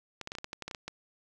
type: clicks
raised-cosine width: 0.2 ms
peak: -21 dBFS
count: 12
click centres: 0.213 / 0.274 / 0.319 / 0.352 / 0.385 / 0.444 / 0.531 / 0.623 / 0.68 / 0.712 / 0.748 / 0.88 s
effects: none